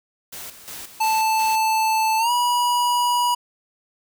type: noise with tremolo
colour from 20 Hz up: white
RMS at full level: -35 dBFS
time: 0.32-1.56 s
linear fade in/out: 10 ms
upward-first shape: square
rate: 2.8 Hz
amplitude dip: 65%
type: tone with pitch glide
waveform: square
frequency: 880 to 970.8 Hz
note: A5 to B5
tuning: 0 to -30 cents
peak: -18 dBFS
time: 1-3.35 s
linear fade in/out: 10 ms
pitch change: +170 cents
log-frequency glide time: 2.18-2.31 s
effects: none